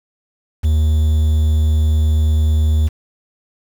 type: tone with quantisation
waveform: triangle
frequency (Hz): 77.4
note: D#2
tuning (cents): -9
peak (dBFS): -9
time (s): 0.63-2.89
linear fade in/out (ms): 20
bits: 6
effects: none